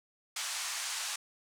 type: band-pass noise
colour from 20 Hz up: white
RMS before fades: -37 dBFS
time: 0.36-1.16 s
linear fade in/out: 5 ms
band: 820 to 8700 Hz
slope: 24 dB/octave
effects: none